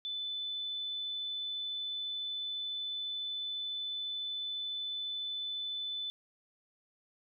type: tone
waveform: sine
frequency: 3506 Hz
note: A7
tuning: 7 cents flat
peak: -35 dBFS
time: 0.05-6.1 s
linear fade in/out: 0 ms
effects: none